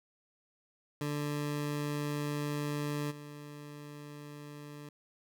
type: tone with level steps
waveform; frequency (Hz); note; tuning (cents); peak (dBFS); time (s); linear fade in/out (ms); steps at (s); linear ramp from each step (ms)
20% pulse; 146.83; D3; 0; -28 / -40; 1.01-4.89; 2; 3.1; 20
effects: none